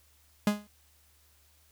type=tone with exponential decay; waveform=45% pulse; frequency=207.7 Hz; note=G#3; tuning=in tune; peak=-20 dBFS; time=0.47-0.67 s; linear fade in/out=2 ms; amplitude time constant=43 ms; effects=added 74 Hz sine -65 dBFS peak until 1.71 s + white hiss -65 dBFS RMS until 1.71 s